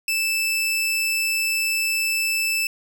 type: tone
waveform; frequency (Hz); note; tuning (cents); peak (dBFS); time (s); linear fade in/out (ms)
sawtooth; 2637; E7; 0; -17; 0.08-2.67; 2
effects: none